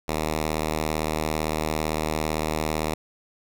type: tone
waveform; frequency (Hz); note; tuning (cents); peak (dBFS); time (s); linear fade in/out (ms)
5% pulse; 77.78; D#2; 0; -13; 0.08-2.94; 5
effects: none